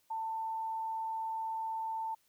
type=tone; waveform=sine; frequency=892 Hz; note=A5; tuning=23 cents sharp; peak=-34 dBFS; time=0.1-2.15 s; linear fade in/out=10 ms; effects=white hiss -72 dBFS RMS until 2.28 s